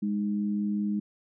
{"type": "tone pair together", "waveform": "sine", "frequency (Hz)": [205.9, 311], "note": ["G#3", "D#4"], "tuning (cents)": [-15, -1], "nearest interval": "perfect fifth", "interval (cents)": 714, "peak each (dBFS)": [-26, -35], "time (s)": [0.02, 1], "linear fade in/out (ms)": 10, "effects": []}